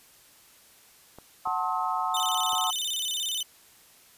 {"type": "clicks", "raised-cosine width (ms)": 1, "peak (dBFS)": -30, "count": 3, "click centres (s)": [1.186, 1.474, 2.532]}
{"type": "chord", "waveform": "sine", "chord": "F# diminished seventh", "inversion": "none", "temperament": "just", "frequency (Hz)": [740, 888, 1065.6, 1278.7], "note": ["F#5", "A5", "C6", "Eb6"], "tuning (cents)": [0, 16, 31, 47], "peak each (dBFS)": -31, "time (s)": [1.45, 2.71], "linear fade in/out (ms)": 10}
{"type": "tone with vibrato", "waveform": "sawtooth", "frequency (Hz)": 3306, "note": "G#7", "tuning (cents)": -9, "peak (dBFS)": -25, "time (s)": [2.14, 3.43], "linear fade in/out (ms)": 5, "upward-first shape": "square", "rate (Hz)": 17, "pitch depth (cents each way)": 160}
{"effects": ["white hiss -56 dBFS RMS until 4.17 s", "resampled to 32000 Hz"]}